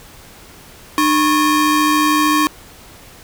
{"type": "ring-modulated tone", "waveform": "40% pulse", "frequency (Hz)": 698.5, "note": "F5", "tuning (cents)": 0, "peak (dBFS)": -8, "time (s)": [0.98, 2.47], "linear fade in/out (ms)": 0, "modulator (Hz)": 396, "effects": ["pink hiss -41 dBFS RMS until 3.23 s"]}